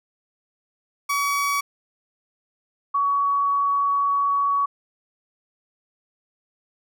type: tone pair in turn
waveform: 30% pulse / sine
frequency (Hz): 1134 / 1126.2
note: C#6 / C#6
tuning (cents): +39 / +27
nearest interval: unison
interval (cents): 12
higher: first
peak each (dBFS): -18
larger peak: neither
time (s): 1.09-1.61 / 2.94-4.66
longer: second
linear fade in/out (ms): 10
effects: none